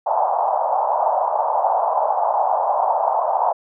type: band-pass noise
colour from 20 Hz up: pink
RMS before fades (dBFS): -19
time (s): 0.06-3.53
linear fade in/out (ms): 10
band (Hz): 640 to 960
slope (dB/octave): 48
effects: none